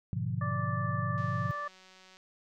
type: chord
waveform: sine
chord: G# diminished seventh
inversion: none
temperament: equal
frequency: 103.83 / 123.47 / 146.83 / 174.61 Hz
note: G#2 / B2 / D3 / F3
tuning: 0 / 0 / 0 / 0 cents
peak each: -35 / -34 / -38 / -37 dBFS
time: 0.13-1.51 s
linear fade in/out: 0 ms
type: harmonic tone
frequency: 585 Hz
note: D5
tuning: 7 cents flat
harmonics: 1 / 2 / 3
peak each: -43 / -35 / -41 dBFS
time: 0.41-1.68 s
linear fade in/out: 5 ms
type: click train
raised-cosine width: 0.2 ms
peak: -39 dBFS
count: 186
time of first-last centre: 1.18-2.169 s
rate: 187 Hz
effects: none